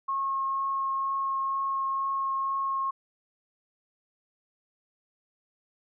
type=tone with vibrato; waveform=sine; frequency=1084 Hz; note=C#6; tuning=39 cents flat; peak=-26 dBFS; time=0.08-2.91 s; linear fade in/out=10 ms; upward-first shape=triangle; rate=2.1 Hz; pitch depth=9 cents each way; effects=none